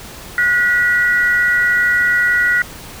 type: tone pair together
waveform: sine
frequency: 1454.1 / 1941 Hz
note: F#6 / B6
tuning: -31 / -31 cents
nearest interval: perfect fourth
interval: 500 cents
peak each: -14 dBFS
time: 0.38-2.62 s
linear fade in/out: 2 ms
effects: pink hiss -34 dBFS RMS until 3 s